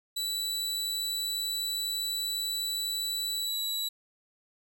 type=tone with pitch glide; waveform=sawtooth; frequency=3951 to 3921 Hz; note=B7 to B7; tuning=0 to -13 cents; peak=-27 dBFS; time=0.16-3.89 s; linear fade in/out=10 ms; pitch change=-13 cents; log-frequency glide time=3.33-3.6 s; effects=none

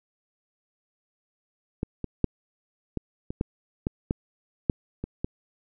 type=clicks; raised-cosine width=3 ms; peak=-14 / -17 / -7 / -15 / -19 / -12 / -12 / -11 / -7 / -18 / -14 dBFS; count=11; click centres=1.831 / 2.043 / 2.243 / 2.973 / 3.305 / 3.411 / 3.869 / 4.109 / 4.698 / 5.04 / 5.245 s; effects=none

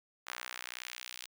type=tone with high-pass filter sweep; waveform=sawtooth; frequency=61.74 Hz; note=B1; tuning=in tune; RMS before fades=-45 dBFS; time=0.26-1.27 s; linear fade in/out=20 ms; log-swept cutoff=1300 to 3200 Hz; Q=1.1; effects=none

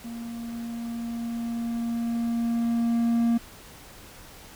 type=tone with level ramp; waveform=triangle; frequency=233.1 Hz; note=A#3; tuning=in tune; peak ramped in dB=-32 to -17 dBFS; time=0.04-3.38 s; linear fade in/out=10 ms; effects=pink hiss -47 dBFS RMS until 4.55 s

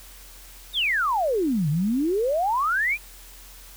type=exponential two-way sweep; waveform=sine; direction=down then up; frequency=3800 to 140.8 to 2524 Hz; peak=-20 dBFS; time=0.73-2.98 s; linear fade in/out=50 ms; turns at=1.69 s; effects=added 43 Hz sine -46 dBFS peak until 3.76 s + white hiss -47 dBFS RMS until 3.76 s

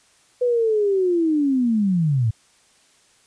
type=linear sweep; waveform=sine; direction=down; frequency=500 to 103.83 Hz; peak=-16 dBFS; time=0.41-2.31 s; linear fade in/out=10 ms; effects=white hiss -57 dBFS RMS until 3.26 s + resampled to 22050 Hz

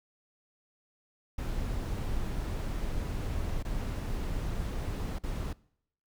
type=noise with dropouts; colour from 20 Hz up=brown; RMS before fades=-33 dBFS; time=1.38-5.53 s; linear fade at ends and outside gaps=5 ms; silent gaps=3.627-3.649 / 5.186-5.235 s; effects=noise-tail reverb RT60 0.7 s tail -23 dB re dry

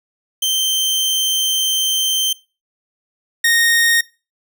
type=tone pair in turn; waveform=sawtooth; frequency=3121 / 1855.8 Hz; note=G7 / A#6; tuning=-8 / -8 cents; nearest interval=major sixth; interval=900 cents; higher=first; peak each=-12 / -8 dBFS; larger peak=second; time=0.42-2.33 / 3.44-4.01 s; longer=first; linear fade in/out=5 ms; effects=noise-tail reverb RT60 0.3 s tail -22 dB re dry

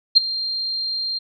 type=tone with ADSR envelope; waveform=sine; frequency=4186 Hz; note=C8; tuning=in tune; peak=-5 dBFS; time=0.15-1.19 s; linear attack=22 ms; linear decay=14 ms; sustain=-17 dB; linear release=15 ms; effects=none

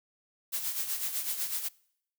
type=noise with tremolo; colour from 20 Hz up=blue; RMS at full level=-31 dBFS; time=0.52-1.69 s; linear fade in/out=20 ms; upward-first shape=sine; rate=8 Hz; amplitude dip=60%; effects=noise-tail reverb RT60 0.7 s tail -24 dB re dry

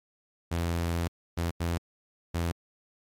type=tone bursts at uneven times; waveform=sawtooth; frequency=84.9 Hz; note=F2; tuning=48 cents flat; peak=-23 dBFS; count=4; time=0.51-1.08 / 1.37-1.51 / 1.6-1.78 / 2.34-2.52 s; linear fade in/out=10 ms; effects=MP3 64 kbps

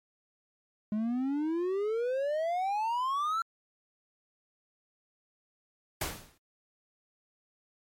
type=exponential sweep; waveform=triangle; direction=up; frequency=207.7 to 1368 Hz; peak=-26 dBFS; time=0.92-3.42 s; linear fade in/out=2 ms
type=noise with exponential decay; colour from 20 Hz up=pink; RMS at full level=-29 dBFS; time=6.01-6.38 s; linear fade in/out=5 ms; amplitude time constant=79 ms
effects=MP3 64 kbps

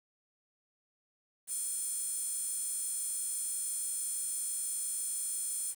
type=tone with high-pass filter; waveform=square; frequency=475.8 Hz; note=A#4; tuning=35 cents sharp; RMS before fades=-36 dBFS; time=1.47-5.75 s; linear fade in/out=50 ms; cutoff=8900 Hz; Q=7.2; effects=9-bit

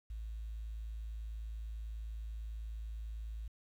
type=tone; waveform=sine; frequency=54.6 Hz; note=A1; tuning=13 cents flat; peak=-39 dBFS; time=0.1-3.48 s; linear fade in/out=5 ms; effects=tanh soft clip ceiling -35 dBFS + 11-bit

